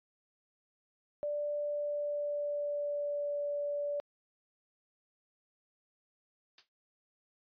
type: tone with pitch glide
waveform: sine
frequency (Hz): 587.3 to 579.2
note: D5 to D5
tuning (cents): 0 to -24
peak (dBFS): -32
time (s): 1.23-4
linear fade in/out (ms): 0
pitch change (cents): -24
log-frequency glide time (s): 1.53-3.38
type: noise with exponential decay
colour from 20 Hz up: blue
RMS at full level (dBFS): -43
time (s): 6.58-6.69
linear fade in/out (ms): 2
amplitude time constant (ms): 22
effects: resampled to 11025 Hz